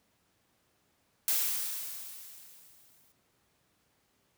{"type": "noise with exponential decay", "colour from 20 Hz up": "blue", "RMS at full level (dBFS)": -27, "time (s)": [1.28, 3.12], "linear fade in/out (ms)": 1, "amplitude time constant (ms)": 400, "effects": ["pink hiss -72 dBFS RMS until 4.37 s", "high-pass 80 Hz 12 dB/octave"]}